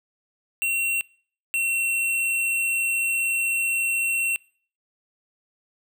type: tone pair in turn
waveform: square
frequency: 2732 / 2719 Hz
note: F7 / F7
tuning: -39 / -47 cents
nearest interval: unison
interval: 8 cents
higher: first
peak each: -22 dBFS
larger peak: neither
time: 0.62-1.01 / 1.54-4.36 s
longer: second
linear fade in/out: 0 ms
effects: noise-tail reverb RT60 0.5 s tail -25 dB re dry

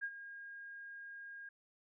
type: tone with ADSR envelope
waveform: sine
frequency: 1623 Hz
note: G#6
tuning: 40 cents flat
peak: -35 dBFS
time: 0.01-1.49 s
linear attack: 30 ms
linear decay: 57 ms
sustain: -12 dB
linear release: 4 ms
effects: none

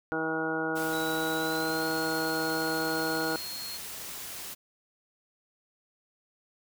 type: harmonic tone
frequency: 160 Hz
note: D#3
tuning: 49 cents sharp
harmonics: 1 / 2 / 3 / 4 / 5 / 6 / 7 / 8 / 9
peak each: -43 / -33 / -34 / -39 / -37 / -43 / -45 / -44 / -33 dBFS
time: 0.12-3.36 s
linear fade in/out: 0 ms
type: noise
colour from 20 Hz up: white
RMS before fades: -40 dBFS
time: 0.75-4.55 s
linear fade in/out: 20 ms
type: tone with pitch glide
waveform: sine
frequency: 3909 to 4263 Hz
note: B7 to C8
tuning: -19 to +32 cents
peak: -38 dBFS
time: 0.92-3.78 s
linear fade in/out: 20 ms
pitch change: +151 cents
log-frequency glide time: 1.36-1.9 s
effects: none

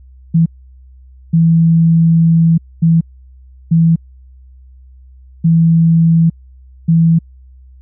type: tone bursts at uneven times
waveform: sine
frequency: 164.81 Hz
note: E3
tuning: in tune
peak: -6 dBFS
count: 6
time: 0.34-0.46 / 1.33-2.58 / 2.82-3.01 / 3.71-3.96 / 5.44-6.3 / 6.88-7.19 s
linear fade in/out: 10 ms
effects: added 64 Hz sine -37 dBFS peak until 7.81 s

